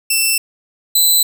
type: tone pair in turn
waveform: 10% pulse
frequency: 2675 / 4008 Hz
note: E7 / B7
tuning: +25 / +25 cents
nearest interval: perfect fifth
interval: 700 cents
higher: second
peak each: -4 / -3 dBFS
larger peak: second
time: 0.1-0.38 / 0.95-1.23 s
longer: neither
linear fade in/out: 5 ms
effects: none